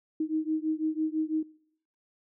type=beating tone pair; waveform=sine; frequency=311.1 / 317.1 Hz; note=D#4 / D#4; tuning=0 / +33 cents; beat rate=6 Hz; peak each=-30 dBFS; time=0.2-1.43 s; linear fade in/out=5 ms; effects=noise-tail reverb RT60 0.7 s tail -21 dB re dry